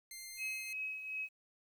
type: tone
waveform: 10% pulse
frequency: 2099 Hz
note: C7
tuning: 5 cents sharp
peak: -37 dBFS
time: 0.11-0.73 s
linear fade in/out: 2 ms
type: tone with tremolo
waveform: sine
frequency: 2552 Hz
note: D#7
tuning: 43 cents sharp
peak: -36 dBFS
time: 0.37-1.29 s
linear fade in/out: 50 ms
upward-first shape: triangle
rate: 2.7 Hz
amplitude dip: 60%
effects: 11-bit